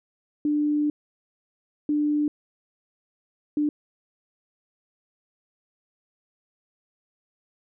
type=tone bursts at uneven times; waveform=sine; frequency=296.8 Hz; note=D4; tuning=18 cents sharp; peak=-20 dBFS; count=3; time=0.45-0.9 / 1.89-2.28 / 3.57-3.69 s; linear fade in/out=2 ms; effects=none